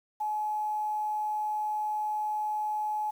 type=tone with quantisation; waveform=sine; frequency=850 Hz; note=G#5; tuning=40 cents sharp; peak=-28 dBFS; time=0.2-3.11 s; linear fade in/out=10 ms; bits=9; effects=none